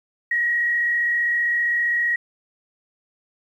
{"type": "tone with frequency modulation", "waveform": "sine", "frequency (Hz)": 1900, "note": "A#6", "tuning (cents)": 33, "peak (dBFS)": -18, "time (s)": [0.31, 2.16], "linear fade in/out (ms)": 5, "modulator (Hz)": 35.3, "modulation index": 0.69, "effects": ["9-bit"]}